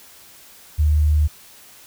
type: tone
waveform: sine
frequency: 75.6 Hz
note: D#2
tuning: 49 cents flat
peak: -13 dBFS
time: 0.78-1.28 s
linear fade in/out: 20 ms
effects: white hiss -46 dBFS RMS until 1.86 s